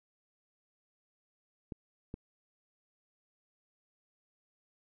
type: clicks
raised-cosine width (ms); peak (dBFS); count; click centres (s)
3; -27; 2; 1.722 / 2.141
effects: none